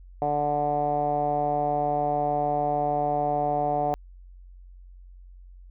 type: tone with low-pass filter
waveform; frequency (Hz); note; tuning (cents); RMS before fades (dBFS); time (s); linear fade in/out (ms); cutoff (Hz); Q
10% pulse; 146.83; D3; 0; -25; 0.22-3.94; 0; 720; 5.9
effects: added 45 Hz sine -44 dBFS peak until 5.7 s